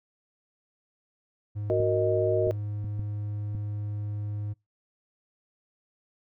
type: tone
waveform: triangle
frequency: 104 Hz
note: G#2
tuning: 3 cents sharp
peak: -28 dBFS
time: 1.55-4.54 s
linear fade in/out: 20 ms
type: chord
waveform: sine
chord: D# minor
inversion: first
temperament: equal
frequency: 370 / 466.2 / 622.3 Hz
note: F#4 / A#4 / D#5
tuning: 0 / 0 / 0 cents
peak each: -26 / -28 / -26 dBFS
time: 1.7-2.51 s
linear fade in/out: 0 ms
type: clicks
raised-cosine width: 5 ms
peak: -26 dBFS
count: 5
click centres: 1.802 / 2.472 / 2.845 / 2.994 / 3.55 s
effects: noise-tail reverb RT60 0.2 s tail -24 dB re dry